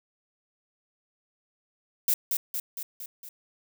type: noise with echo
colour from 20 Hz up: violet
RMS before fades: -23 dBFS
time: 2.08-2.14 s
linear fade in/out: 2 ms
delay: 230 ms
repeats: 5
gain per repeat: -4 dB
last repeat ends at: 3.29 s
effects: none